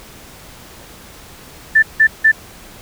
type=tone bursts; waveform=sine; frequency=1767 Hz; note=A6; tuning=7 cents sharp; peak=-6 dBFS; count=3; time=1.75-2.318 s; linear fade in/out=10 ms; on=76 ms; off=170 ms; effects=pink hiss -39 dBFS RMS until 2.81 s